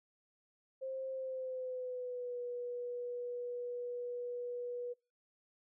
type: tone with pitch glide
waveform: sine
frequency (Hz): 528 to 487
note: C5 to B4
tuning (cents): +16 to -24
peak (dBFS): -38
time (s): 0.81-4.94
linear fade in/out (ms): 20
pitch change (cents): -140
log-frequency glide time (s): 1.11-2.4
effects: noise-tail reverb RT60 0.3 s tail -25 dB re dry